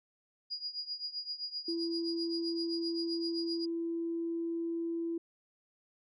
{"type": "tone with tremolo", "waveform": "sine", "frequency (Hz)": 4876, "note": "D#8", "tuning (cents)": -36, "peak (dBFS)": -33, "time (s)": [0.5, 3.66], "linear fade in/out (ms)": 20, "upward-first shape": "triangle", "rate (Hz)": 7.7, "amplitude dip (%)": 90}
{"type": "tone", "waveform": "sine", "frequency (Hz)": 334.5, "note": "E4", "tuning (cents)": 25, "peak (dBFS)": -32, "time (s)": [1.68, 5.18], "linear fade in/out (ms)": 5}
{"effects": ["tanh soft clip ceiling -24 dBFS"]}